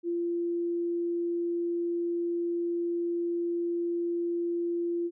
sine tone, 343.5 Hz, F4, 29 cents flat, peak -27 dBFS, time 0.03-5.11 s, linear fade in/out 50 ms, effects none

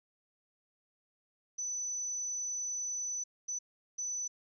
sine tone bursts at uneven times, 5990 Hz, F#8, 20 cents sharp, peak -34 dBFS, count 3, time 1.58-3.24 / 3.48-3.59 / 3.98-4.28 s, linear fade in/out 10 ms, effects none

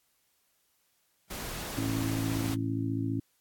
pink noise, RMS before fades -38 dBFS, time 1.3-2.55 s, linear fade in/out 10 ms
harmonic tone, 54.9 Hz, A1, 3 cents flat, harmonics 2 / 3 / 4 / 5 / 6, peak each -32 / -41 / -42 / -32 / -38 dBFS, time 1.77-3.2 s, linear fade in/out 5 ms
effects white hiss -72 dBFS RMS until 3.4 s + AAC 64 kbps

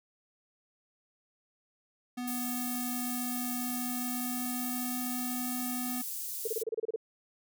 square tone with pitch glide, 246.9 to 249 Hz, B3 to B3, 0 to +14 cents, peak -35 dBFS, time 2.17-6.02 s, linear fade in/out 10 ms, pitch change +14 cents, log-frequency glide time 3.51-5.15 s
white high-pass noise, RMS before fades -38 dBFS, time 2.27-6.63 s, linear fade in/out 10 ms, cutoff 7400 Hz, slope 12 dB/octave
sine tone bursts, 446.5 Hz, A4, 25 cents sharp, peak -29 dBFS, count 10, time 6.45-6.961 s, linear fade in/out 5 ms, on 25 ms, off 29 ms
effects none

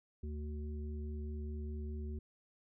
harmonic tone, 74.6 Hz, D2, 28 cents sharp, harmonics 1 / 3 / 5, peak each -39 / -48 / -51 dBFS, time 0.23-2.19 s, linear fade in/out 5 ms, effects none

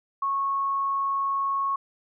sine tone, 1100 Hz, C#6, 14 cents flat, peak -23 dBFS, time 0.22-1.76 s, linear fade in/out 5 ms, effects none

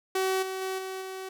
sawtooth tone with level steps, 378.8 Hz, F#4, 41 cents sharp, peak -21 / -28 / -26 / -30 / -32 dBFS, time 0.15-1.29 s, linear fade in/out 5 ms, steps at 0.42 / 0.61 / 0.78 / 1.01 s, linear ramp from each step 10 ms, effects none

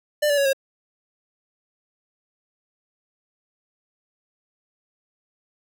square tone with pitch steps, 595 / 576.4 / 558.4 / 540.9 Hz, D5 / D5 / C#5 / C#5, +22 / -33 / +13 / -43 cents, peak -18 dBFS, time 0.22-0.532 s, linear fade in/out 10 ms, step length 78 ms, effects none

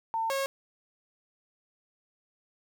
sine / sawtooth tone pair in turn, 901 / 545 Hz, A5 / C#5, +41 / -29 cents, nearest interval major sixth, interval 870 cents, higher first, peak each -27 / -24 dBFS, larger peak second, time 0.14-0.3 / 0.3-0.46 s, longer neither, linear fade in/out 0 ms, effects 11-bit

